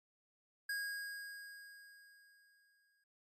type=tone with exponential decay; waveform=square; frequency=1637 Hz; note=G#6; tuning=25 cents flat; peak=-37 dBFS; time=0.69-3.04 s; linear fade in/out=5 ms; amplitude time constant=510 ms; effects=MP3 64 kbps